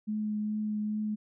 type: tone with vibrato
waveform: sine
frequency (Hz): 212.3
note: G#3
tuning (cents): +38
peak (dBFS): -29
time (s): 0.07-1.16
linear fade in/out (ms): 20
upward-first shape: triangle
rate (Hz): 2.4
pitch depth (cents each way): 13
effects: none